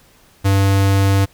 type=tone; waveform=square; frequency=98 Hz; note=G2; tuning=in tune; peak=-12 dBFS; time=0.44-1.26 s; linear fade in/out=20 ms; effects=pink hiss -51 dBFS RMS until 1.33 s